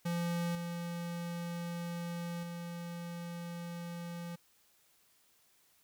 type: tone with level steps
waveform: square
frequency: 171.6 Hz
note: F3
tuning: 30 cents flat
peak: -33 / -38 / -41 dBFS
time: 0.05-4.36 s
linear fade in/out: 10 ms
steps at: 0.55 / 2.43 s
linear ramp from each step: 2 ms
effects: white hiss -69 dBFS RMS until 5.83 s